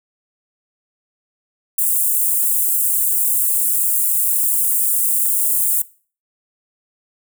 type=high-pass noise; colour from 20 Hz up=white; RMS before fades=-17 dBFS; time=1.78-5.82 s; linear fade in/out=5 ms; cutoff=8000 Hz; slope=48 dB/octave; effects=noise-tail reverb RT60 0.4 s tail -20 dB re dry